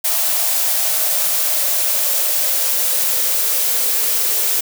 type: noise with high-pass filter sweep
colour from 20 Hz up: blue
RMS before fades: -17 dBFS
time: 0.04-4.61 s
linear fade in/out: 10 ms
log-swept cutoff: 680 to 440 Hz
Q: 5
effects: none